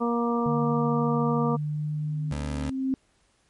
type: harmonic tone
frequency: 235.9 Hz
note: A#3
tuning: 21 cents sharp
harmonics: 1 / 2 / 3 / 4 / 5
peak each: -25 / -28 / -34 / -33 / -31 dBFS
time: 0-1.57 s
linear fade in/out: 20 ms
type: tone with pitch glide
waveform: sine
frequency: 149.4 to 150.79 Hz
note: D3 to D3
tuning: +30 to +46 cents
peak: -26 dBFS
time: 0.46-2.33 s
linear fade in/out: 0 ms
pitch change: +16 cents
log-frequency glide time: 1.5-1.88 s
type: tone with exponential growth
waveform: sine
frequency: 264.6 Hz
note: C4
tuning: 20 cents sharp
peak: -21 dBFS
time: 1.74-2.94 s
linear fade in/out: 0 ms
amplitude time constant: 260 ms
type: tone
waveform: 20% pulse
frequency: 73.42 Hz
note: D2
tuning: in tune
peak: -24 dBFS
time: 2.31-2.7 s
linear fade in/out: 5 ms
effects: pink hiss -66 dBFS RMS until 3.49 s + MP3 48 kbps